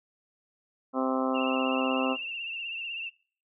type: harmonic tone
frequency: 130.81 Hz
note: C3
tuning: in tune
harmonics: 2 / 3 / 4 / 5 / 6 / 7 / 8 / 9 / 10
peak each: -28 / -38 / -32 / -36 / -35 / -45 / -35 / -40 / -37 dBFS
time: 0.93-2.17 s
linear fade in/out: 50 ms
type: tone with vibrato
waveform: sine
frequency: 2728 Hz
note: F7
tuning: 41 cents flat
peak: -33 dBFS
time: 1.34-3.1 s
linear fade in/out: 20 ms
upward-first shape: triangle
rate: 16 Hz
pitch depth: 72 cents each way
effects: noise-tail reverb RT60 0.5 s tail -25 dB re dry